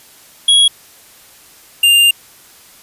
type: tone pair in turn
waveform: square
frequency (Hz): 3322 / 2799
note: G#7 / F7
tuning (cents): 0 / +3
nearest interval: minor third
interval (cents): 297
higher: first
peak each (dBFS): -7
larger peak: neither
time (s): 0.48-0.68 / 1.83-2.11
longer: second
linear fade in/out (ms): 5
effects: white hiss -43 dBFS RMS until 2.82 s + resampled to 32000 Hz